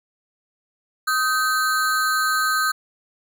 square ring-modulated tone, 1401 Hz, F6, 5 cents sharp, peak -16 dBFS, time 1.07-2.72 s, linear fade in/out 10 ms, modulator 145 Hz, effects none

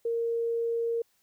sine tone, 463.7 Hz, A#4, 9 cents flat, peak -26 dBFS, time 0.05-1.02 s, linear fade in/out 5 ms, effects white hiss -70 dBFS RMS until 1.22 s

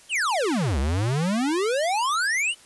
square exponential two-way sweep, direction down then up, 3267 to 64 to 3060 Hz, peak -22 dBFS, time 0.09-2.55 s, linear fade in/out 50 ms, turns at 0.79 s, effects white hiss -51 dBFS RMS until 2.65 s + resampled to 24000 Hz

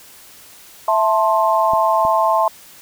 sine chord, A minor, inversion second, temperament just, 660 / 880 / 1056 Hz, E5 / A5 / C6, +2 / 0 / +16 cents, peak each -17 dBFS, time 0.88-2.48 s, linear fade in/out 2 ms
clicks, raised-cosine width 3 ms, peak -18 dBFS, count 2, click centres 1.735 / 2.051 s
effects white hiss -43 dBFS RMS until 2.81 s

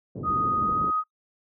pink low-pass noise, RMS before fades -31 dBFS, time 0.15-0.91 s, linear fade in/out 10 ms, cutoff 430 Hz, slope 24 dB/octave
sine tone with pitch glide, 1244.5 to 1253.9 Hz, D#6 to D#6, 0 to +13 cents, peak -22 dBFS, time 0.23-1.04 s, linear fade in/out 50 ms, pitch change +13 cents, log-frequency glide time 0.59-0.81 s
effects noise-tail reverb RT60 0.1 s tail -24 dB re dry + high-pass 100 Hz 12 dB/octave

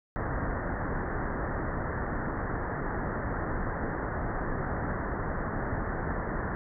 pink low-pass noise, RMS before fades -32 dBFS, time 0.16-6.55 s, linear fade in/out 0 ms, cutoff 1900 Hz, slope 96 dB/octave, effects none

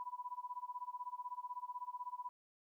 sine tone with tremolo, 987.8 Hz, B5, in tune, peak -39 dBFS, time 0-2.29 s, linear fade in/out 0 ms, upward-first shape sine, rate 16 Hz, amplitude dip 95%, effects 13-bit

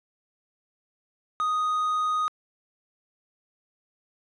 triangle tone, 1244.5 Hz, D#6, in tune, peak -21 dBFS, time 1.4-2.28 s, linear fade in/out 0 ms, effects resampled to 22050 Hz

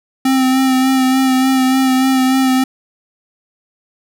square tone with vibrato, 261.6 Hz, C4, in tune, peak -11 dBFS, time 0.25-2.64 s, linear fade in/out 5 ms, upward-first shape sine, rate 3.4 Hz, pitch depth 23 cents each way, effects none

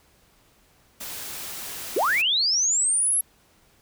white noise, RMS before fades -35 dBFS, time 1-2.22 s, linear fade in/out 10 ms
sine linear sweep, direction up, 301.1 to 11330 Hz, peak -19 dBFS, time 1.96-3.21 s, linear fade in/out 5 ms
effects pink hiss -60 dBFS RMS until 3.81 s

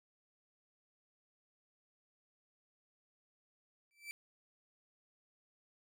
40% pulse tone with exponential growth, 2329 Hz, D7, 15 cents flat, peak -39 dBFS, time 3.91-4.11 s, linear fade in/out 0 ms, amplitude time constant 42 ms, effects none

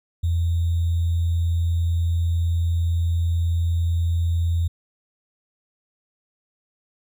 sine tone with sample-and-hold, 84.5 Hz, E2, 43 cents sharp, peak -18 dBFS, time 0.23-4.68 s, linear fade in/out 10 ms, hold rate 3675 Hz, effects none

